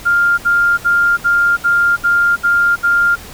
sine tone bursts, 1400 Hz, F6, 4 cents sharp, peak -9 dBFS, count 8, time 0.05-3.159 s, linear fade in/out 20 ms, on 330 ms, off 67 ms, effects pink hiss -34 dBFS RMS until 3.33 s

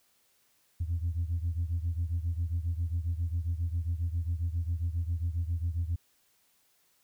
sine beating tone pair, 82.41 / 89.81 Hz, E2 / F2, 0 / +49 cents, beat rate 7.4 Hz, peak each -29 / -32 dBFS, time 0.8-5.96 s, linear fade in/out 10 ms, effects tanh soft clip ceiling -24 dBFS + white hiss -69 dBFS RMS until 7.03 s

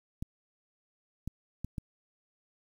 clicks, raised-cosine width 5 ms, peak -23 dBFS, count 4, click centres 0.225 / 1.276 / 1.646 / 1.782 s, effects 9-bit

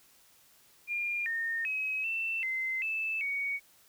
sine tone with pitch steps, 2407 / 1832 / 2549 / 2675 / 2067 / 2630 / 2239 Hz, D7 / A#6 / D#7 / E7 / C7 / E7 / C#7, +42 / -31 / +41 / +25 / -22 / -5 / +17 cents, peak -30 dBFS, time 0.87-3.6 s, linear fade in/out 50 ms, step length 390 ms, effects white hiss -62 dBFS RMS until 3.88 s

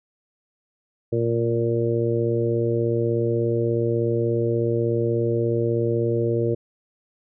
harmonic tone with a mistuned harmonic, 116.54 Hz, A#2, in tune, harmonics 1 / 2 / 3 / 4 / 5, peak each -24 / -31 / -24 / -24 / -31 dBFS, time 1.12-6.55 s, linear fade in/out 10 ms, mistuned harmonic 1, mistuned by +16 cents, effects none

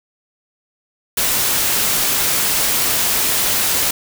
white noise, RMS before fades -17 dBFS, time 1.17-3.91 s, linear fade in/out 5 ms, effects none

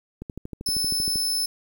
click train, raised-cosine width 3 ms, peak -21 dBFS, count 13, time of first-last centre 0.22-1.157 s, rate 12.8 Hz
sawtooth tone, 5260 Hz, E8, 5 cents flat, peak -20 dBFS, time 0.66-1.46 s, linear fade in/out 5 ms
effects 9-bit

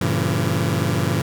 sawtooth chord, G diminished seventh, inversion none, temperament just, 98 / 117.6 / 141.12 / 169.34 Hz, G2 / Bb2 / Db3 / Fb3, 0 / +16 / +31 / +47 cents, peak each -20 dBFS, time 0.01-1.22 s, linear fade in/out 5 ms, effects none

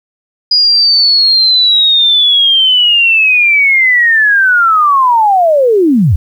sine linear sweep, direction down, 4923 to 67.5 Hz, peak -5 dBFS, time 0.51-6.16 s, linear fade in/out 5 ms, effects 7-bit

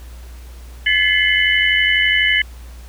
sine tone cluster, 1726 / 2029 / 2121 / 2991 Hz, A6 / B6 / C7 / F#7, -34 / +46 / +23 / +18 cents, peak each -18 dBFS, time 0.86-2.42 s, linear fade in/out 5 ms, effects added 60 Hz sine -33 dBFS peak until 2.88 s + pink hiss -46 dBFS RMS until 2.88 s

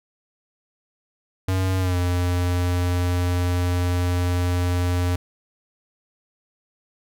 square tone with pitch glide, 93.9 to 88.89 Hz, F#2 to F2, +26 to +31 cents, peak -20 dBFS, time 1.48-5.16 s, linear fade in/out 5 ms, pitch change -95 cents, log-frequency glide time 1.79-1.96 s, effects none

